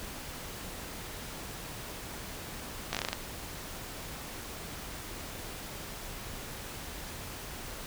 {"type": "slowing click train", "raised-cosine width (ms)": 0.2, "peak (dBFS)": -13, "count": 8, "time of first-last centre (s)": [2.93, 3.13], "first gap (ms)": 17, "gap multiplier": 1.17, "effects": ["pink hiss -42 dBFS RMS until 7.86 s"]}